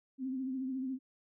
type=tone with vibrato; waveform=sine; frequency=261.6 Hz; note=C4; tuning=in tune; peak=-34 dBFS; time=0.18-0.99 s; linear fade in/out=50 ms; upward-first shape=triangle; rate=14 Hz; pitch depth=61 cents each way; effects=none